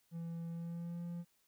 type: tone with pitch glide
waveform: triangle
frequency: 167.4 to 172.21 Hz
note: E3 to F3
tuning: +27 to -24 cents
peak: -38 dBFS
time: 0.11-1.25 s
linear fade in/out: 50 ms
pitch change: +49 cents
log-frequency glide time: 0.49-1.03 s
effects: white hiss -75 dBFS RMS until 1.47 s